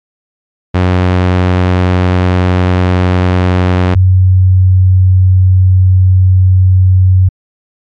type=tone pair in turn; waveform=sawtooth / sine; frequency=90.9 / 93.02 Hz; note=F#2 / F#2; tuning=-30 / +10 cents; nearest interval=unison; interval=40 cents; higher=second; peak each=-3 dBFS; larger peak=neither; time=0.74-3.95 / 3.95-7.29 s; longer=second; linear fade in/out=10 ms; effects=low-pass 3000 Hz 12 dB/octave + MP3 96 kbps